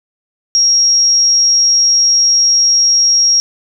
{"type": "tone", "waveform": "sine", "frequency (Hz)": 5600, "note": "F8", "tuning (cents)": 4, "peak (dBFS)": -7, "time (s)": [0.55, 3.4], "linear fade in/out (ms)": 0, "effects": []}